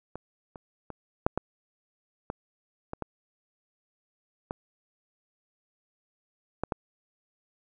clicks, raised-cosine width 1 ms, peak -23 / -28 / -24 / -7 / -13 / -18 / -20 / -18 / -18 / -14 / -14 dBFS, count 11, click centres 0.156 / 0.558 / 0.903 / 1.265 / 1.376 / 2.301 / 2.934 / 3.023 / 4.509 / 6.636 / 6.722 s, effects none

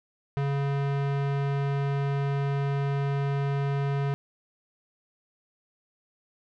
square tone with low-pass filter, 140 Hz, C#3, 18 cents sharp, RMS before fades -27 dBFS, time 0.37-4.14 s, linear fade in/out 0 ms, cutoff 2400 Hz, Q 0.67, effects none

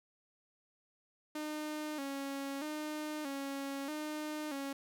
sawtooth tone with vibrato, 289.8 Hz, D4, 23 cents flat, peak -34 dBFS, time 1.35-4.73 s, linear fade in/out 5 ms, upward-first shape square, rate 0.79 Hz, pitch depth 85 cents each way, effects none

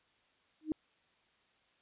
sine tone with exponential growth, 311.1 Hz, D#4, in tune, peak -26 dBFS, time 0.61-0.72 s, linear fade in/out 1 ms, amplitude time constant 22 ms, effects white hiss -71 dBFS RMS until 1.81 s + resampled to 8000 Hz

